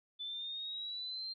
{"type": "exponential sweep", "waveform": "sine", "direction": "up", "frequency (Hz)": [3496, 4186], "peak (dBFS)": -39, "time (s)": [0.19, 1.34], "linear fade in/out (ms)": 20, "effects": []}